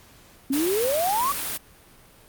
sine exponential sweep, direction up, 261.6 to 1174.7 Hz, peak -21 dBFS, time 0.5-1.32 s, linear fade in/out 5 ms
white noise, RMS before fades -29 dBFS, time 0.52-1.58 s, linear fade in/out 20 ms
effects pink hiss -52 dBFS RMS until 2.28 s + Opus 48 kbps

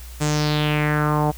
sawtooth tone with low-pass filter sweep, 150.3 Hz, D3, 40 cents sharp, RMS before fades -20 dBFS, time 0.2-1.32 s, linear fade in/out 20 ms, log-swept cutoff 8200 to 760 Hz, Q 3.6, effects added 60 Hz sine -35 dBFS peak until 1.37 s + white hiss -44 dBFS RMS until 1.37 s

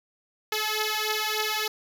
5% pulse beating tone pair, 428.1 / 431.5 Hz, A4 / A4, -47 / -34 cents, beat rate 3.4 Hz, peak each -17 dBFS, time 0.52-1.68 s, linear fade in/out 5 ms, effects none

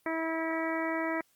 harmonic tone, 324.4 Hz, E4, 28 cents flat, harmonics 1 / 2 / 3 / 4 / 5 / 6 / 7, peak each -33 / -35 / -38 / -40 / -42 / -37 / -42 dBFS, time 0.06-1.21 s, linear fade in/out 2 ms, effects white hiss -69 dBFS RMS until 1.35 s + Opus 32 kbps

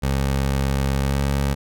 20% pulse tone with pitch glide, 68 to 69.39 Hz, C#2 to C#2, -33 to +2 cents, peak -14 dBFS, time 0.02-1.55 s, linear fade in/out 20 ms, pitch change +35 cents, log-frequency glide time 1.02-1.2 s, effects none

